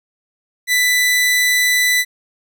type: tone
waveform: sawtooth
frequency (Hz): 1988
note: B6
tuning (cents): +11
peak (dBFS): -9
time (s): 0.67-2.05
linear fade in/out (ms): 50
effects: none